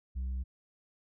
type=tone with tanh clipping; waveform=sine; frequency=63.9 Hz; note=C2; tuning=40 cents flat; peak=-33 dBFS; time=0.15-0.44 s; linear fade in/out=20 ms; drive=3 dB; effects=none